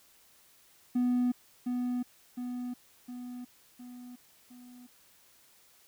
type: tone with echo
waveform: triangle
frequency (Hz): 246.9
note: B3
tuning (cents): 0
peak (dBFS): -22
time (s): 0.95-1.32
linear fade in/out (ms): 10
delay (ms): 710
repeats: 5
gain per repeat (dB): -5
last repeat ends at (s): 4.87
effects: tanh soft clip ceiling -19 dBFS + white hiss -62 dBFS RMS until 5.87 s